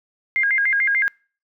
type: tone with vibrato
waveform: sine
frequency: 1850 Hz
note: A#6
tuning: 14 cents flat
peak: -16 dBFS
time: 0.36-1.08 s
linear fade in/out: 0 ms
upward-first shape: square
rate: 6.8 Hz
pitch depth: 220 cents each way
effects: noise-tail reverb RT60 0.4 s tail -26 dB re dry